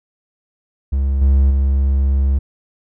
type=tone with level steps; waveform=triangle; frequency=68.1 Hz; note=C#2; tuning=30 cents flat; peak=-12 / -7 / -10 dBFS; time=0.92-2.39 s; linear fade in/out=10 ms; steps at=1.21 / 1.5 s; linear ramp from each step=10 ms; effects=none